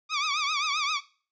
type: tone with vibrato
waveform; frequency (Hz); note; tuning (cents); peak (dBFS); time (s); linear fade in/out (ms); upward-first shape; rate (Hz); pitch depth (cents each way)
15% pulse; 1192; D6; +25; -19; 0.09-1.01; 50; triangle; 7.6; 140
effects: noise-tail reverb RT60 0.4 s tail -18 dB re dry + resampled to 16000 Hz